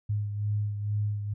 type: beating tone pair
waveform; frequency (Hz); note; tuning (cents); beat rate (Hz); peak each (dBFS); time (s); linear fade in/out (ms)
sine; 103.83 / 106.03; G#2 / G#2; 0 / +36; 2.2; -27 / -36; 0.09-1.34; 10
effects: none